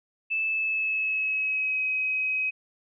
sine tone with pitch glide, 2628 to 2534 Hz, E7 to D#7, -6 to +31 cents, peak -24 dBFS, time 0.3-2.51 s, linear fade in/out 20 ms, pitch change -63 cents, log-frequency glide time 0.42-1.83 s, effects none

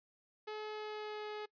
sawtooth tone with pitch glide, 427.4 to 422.7 Hz, G#4 to G#4, +50 to +31 cents, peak -37 dBFS, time 0.47-1.46 s, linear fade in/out 10 ms, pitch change -19 cents, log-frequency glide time 0.69-1.28 s, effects noise-tail reverb RT60 0.1 s tail -23 dB re dry + resampled to 11025 Hz

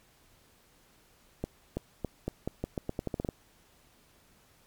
accelerating click train, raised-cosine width 2 ms, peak -18 dBFS, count 14, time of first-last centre 1.44-3.289 s, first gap 330 ms, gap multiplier 0.84, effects pink hiss -63 dBFS RMS until 4.66 s + MP3 96 kbps

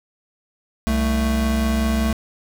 square tone pair together, 65.41 / 221.4 Hz, C2 / A3, 0 / +11 cents, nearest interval octave + major sixth, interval 2111 cents, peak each -21 dBFS, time 0.87-2.13 s, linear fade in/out 0 ms, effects 9-bit

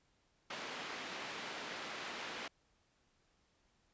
white band-pass noise, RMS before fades -45 dBFS, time 0.5-2.48 s, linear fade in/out 5 ms, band 200 to 2800 Hz, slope 12 dB/octave, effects pink hiss -75 dBFS RMS until 3.93 s + resampled to 16000 Hz

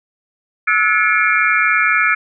sine tone cluster, 1306 / 1450 / 1716 / 2171 / 2363 Hz, E6 / F#6 / A6 / C#7 / D7, -17 / -35 / -44 / -37 / +10 cents, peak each -18 dBFS, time 0.67-2.15 s, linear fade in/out 10 ms, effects none

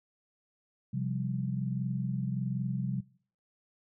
sine chord, C suspended fourth, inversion none, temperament equal, 130.81 / 174.61 / 196 Hz, C3 / F3 / G3, 0 / 0 / 0 cents, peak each -32 / -36 / -36 dBFS, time 0.93-3.01 s, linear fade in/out 10 ms, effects noise-tail reverb RT60 0.5 s tail -22 dB re dry

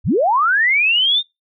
sine linear sweep, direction up, 41.2 to 3700 Hz, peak -12 dBFS, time 0.04-1.23 s, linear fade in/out 50 ms, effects noise-tail reverb RT60 0.2 s tail -24 dB re dry

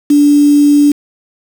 sine tone with quantisation, 290.6 Hz, D4, 18 cents flat, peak -4 dBFS, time 0.1-0.92 s, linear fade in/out 5 ms, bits 4, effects none

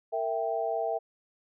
sine chord, E diminished, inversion second, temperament equal with one note detuned, 458.9 / 659.3 / 784 Hz, Bb4 / E5 / G5, -27 / 0 / 0 cents, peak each -33 / -30 / -33 dBFS, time 0.12-0.99 s, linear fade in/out 20 ms, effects none

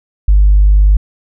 sine tone, 50.2 Hz, G1, 42 cents sharp, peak -3 dBFS, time 0.28-0.97 s, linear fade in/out 5 ms, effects tanh soft clip ceiling 0 dBFS

